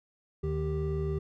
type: tone cluster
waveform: triangle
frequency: 76.1 / 153.5 / 392.5 Hz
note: D#2 / D#3 / G4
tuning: -38 / -23 / +2 cents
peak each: -31 dBFS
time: 0.43-1.19 s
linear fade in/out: 10 ms
effects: none